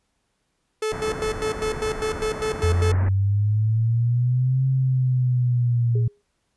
45% pulse tone with tremolo, 434 Hz, A4, 24 cents flat, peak -22 dBFS, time 0.82-2.92 s, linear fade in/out 5 ms, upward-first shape square, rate 5 Hz, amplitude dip 75%
pink low-pass noise, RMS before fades -32 dBFS, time 0.92-3.09 s, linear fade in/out 5 ms, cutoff 2000 Hz, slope 48 dB/octave
sine linear two-way sweep, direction up then down, 84.7 to 132.9 to 115.8 Hz, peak -17 dBFS, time 2.63-6.08 s, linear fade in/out 5 ms, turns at 4.66 s
sine tone with exponential decay, 409.6 Hz, G#4, 24 cents flat, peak -27 dBFS, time 5.95-6.22 s, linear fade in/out 5 ms, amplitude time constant 57 ms
effects pink hiss -72 dBFS RMS until 6.56 s + resampled to 24000 Hz

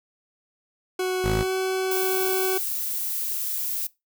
40% pulse tone with pitch glide, 370 to 376.9 Hz, F#4 to F#4, 0 to +32 cents, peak -22 dBFS, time 0.99-2.58 s, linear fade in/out 5 ms, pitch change +32 cents, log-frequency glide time 1.27-1.52 s
15% pulse tone, 53.5 Hz, A1, 48 cents flat, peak -17 dBFS, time 1.24-1.43 s, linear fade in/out 5 ms
violet noise, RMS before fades -28 dBFS, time 1.91-3.87 s, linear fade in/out 5 ms
effects noise-tail reverb RT60 0.2 s tail -20 dB re dry

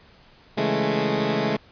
15% pulse chord, A major seventh, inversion first, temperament equal, 138.59 / 164.81 / 207.7 / 220 Hz, C#3 / E3 / G#3 / A3, 0 / 0 / 0 / 0 cents, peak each -22 / -23 / -19 / -20 dBFS, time 0.57-1.57 s, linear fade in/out 10 ms, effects pink hiss -53 dBFS RMS until 1.71 s + resampled to 11025 Hz

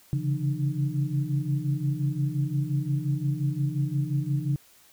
sine tone cluster, 137 / 142.7 / 168.3 / 304.7 Hz, C#3 / D3 / E3 / D#4, -20 / -49 / +36 / -36 cents, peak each -28 / -27 / -34 / -36 dBFS, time 0.13-4.56 s, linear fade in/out 0 ms, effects white hiss -57 dBFS RMS until 4.92 s

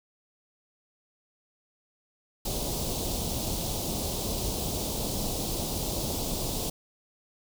pink band-stop noise, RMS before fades -31 dBFS, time 2.45-6.7 s, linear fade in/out 5 ms, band 840 to 3400 Hz, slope 24 dB/octave, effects none

